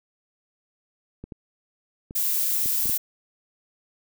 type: clicks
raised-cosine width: 3 ms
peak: -24 dBFS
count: 6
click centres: 1.24 / 1.322 / 2.109 / 2.659 / 2.857 / 2.896 s
type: noise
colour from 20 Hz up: violet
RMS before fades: -24 dBFS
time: 2.15-2.98 s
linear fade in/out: 10 ms
effects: none